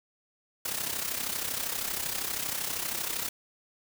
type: noise with amplitude modulation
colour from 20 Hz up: white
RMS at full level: -30 dBFS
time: 0.65-3.29 s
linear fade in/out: 5 ms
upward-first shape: sine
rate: 32.7 Hz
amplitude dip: 65%
effects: none